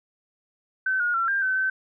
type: tone with pitch steps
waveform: sine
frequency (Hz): 1530 / 1437 / 1356 / 1594 / 1526 / 1536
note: G6 / F6 / E6 / G6 / G6 / G6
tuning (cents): -42 / +49 / +49 / +28 / -47 / -36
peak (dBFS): -21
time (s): 0.86-1.7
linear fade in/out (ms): 5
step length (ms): 140
effects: none